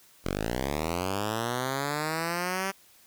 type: linear sweep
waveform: 5% pulse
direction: up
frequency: 42.56 to 196 Hz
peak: -17 dBFS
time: 0.24-2.72 s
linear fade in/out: 20 ms
effects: white hiss -58 dBFS RMS until 3.06 s